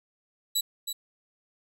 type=tone with echo; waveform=20% pulse; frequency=3935 Hz; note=B7; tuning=7 cents flat; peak=-18 dBFS; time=0.55-0.61 s; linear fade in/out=10 ms; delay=320 ms; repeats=1; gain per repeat=-7 dB; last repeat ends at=0.93 s; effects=none